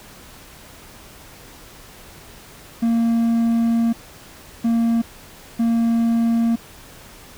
triangle tone bursts at uneven times, 230.8 Hz, A#3, 17 cents flat, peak -13 dBFS, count 3, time 2.82-3.93 / 4.64-5.02 / 5.59-6.56 s, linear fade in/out 10 ms, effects pink hiss -43 dBFS RMS until 7.37 s

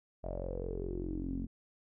sawtooth tone with low-pass filter sweep, 44.97 Hz, F#1, 49 cents flat, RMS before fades -38 dBFS, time 0.23-1.47 s, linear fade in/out 20 ms, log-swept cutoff 650 to 240 Hz, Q 9, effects none

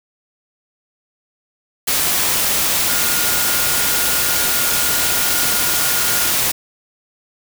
sine tone in noise, 1427 Hz, F6, 37 cents sharp, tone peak -27 dBFS, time 2.88-6.31 s, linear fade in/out 10 ms, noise white, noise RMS -17 dBFS, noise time 1.87-6.52 s, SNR -13 dB, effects none

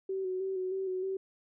sine tone with vibrato, 377.1 Hz, F#4, 33 cents sharp, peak -31 dBFS, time 0.09-1.17 s, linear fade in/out 5 ms, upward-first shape square, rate 3.2 Hz, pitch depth 28 cents each way, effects none

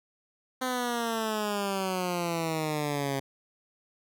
10% pulse exponential sweep, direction down, 258.3 to 135.5 Hz, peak -20 dBFS, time 0.61-3.2 s, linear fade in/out 10 ms, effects none

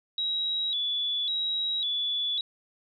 sine tone with vibrato, 3636 Hz, A#7, 44 cents flat, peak -26 dBFS, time 0.18-2.41 s, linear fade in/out 2 ms, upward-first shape square, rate 0.91 Hz, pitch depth 97 cents each way, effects none

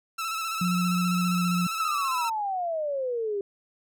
sawtooth tone with vibrato, 1318.5 Hz, E6, in tune, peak -25 dBFS, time 0.18-2.3 s, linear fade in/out 10 ms, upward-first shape square, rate 15 Hz, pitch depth 32 cents each way
sine tone with pitch glide, 178.2 to 176.66 Hz, F3 to F3, +35 to +20 cents, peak -23 dBFS, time 0.61-1.67 s, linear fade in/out 5 ms, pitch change -15 cents, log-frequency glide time 1.32-1.44 s
sine exponential sweep, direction down, 1318.5 to 392 Hz, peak -26 dBFS, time 1.8-3.41 s, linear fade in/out 2 ms
effects none

